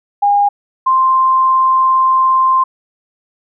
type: tone pair in turn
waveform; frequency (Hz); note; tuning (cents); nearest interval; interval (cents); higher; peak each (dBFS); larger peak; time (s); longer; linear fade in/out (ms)
sine; 813 / 1047.1; G#5 / C6; -37 / +1; major third; 438; second; -8; neither; 0.22-0.49 / 0.86-2.64; second; 10
effects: none